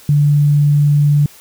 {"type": "tone", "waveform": "sine", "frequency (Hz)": 146, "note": "D3", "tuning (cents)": -10, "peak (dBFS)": -8, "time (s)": [0.09, 1.26], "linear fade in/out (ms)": 2, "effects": ["white hiss -42 dBFS RMS until 1.4 s"]}